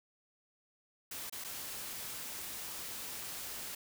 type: noise with dropouts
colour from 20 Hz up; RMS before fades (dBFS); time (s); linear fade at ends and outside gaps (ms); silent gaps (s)
white; -43; 1.11-3.75; 5; 1.298-1.324 / 1.441-1.445
effects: none